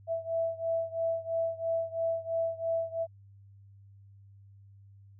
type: beating tone pair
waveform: sine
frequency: 659.3 / 662.3 Hz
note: E5 / E5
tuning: 0 / +8 cents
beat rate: 3 Hz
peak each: -31 / -33 dBFS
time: 0.07-3.07 s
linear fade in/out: 50 ms
effects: added 99 Hz sine -52 dBFS peak until 5.19 s